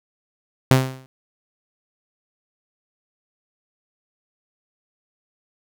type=tone with exponential decay; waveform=sawtooth; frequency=130.81 Hz; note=C3; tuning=in tune; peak=-5 dBFS; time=0.71-1.06 s; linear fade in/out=0 ms; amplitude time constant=75 ms; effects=none